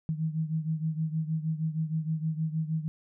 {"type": "beating tone pair", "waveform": "sine", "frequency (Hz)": [157, 163.4], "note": ["D#3", "E3"], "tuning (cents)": [16, -15], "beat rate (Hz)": 6.4, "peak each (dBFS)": [-29, -33], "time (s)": [0.09, 2.88], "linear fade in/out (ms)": 0, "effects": []}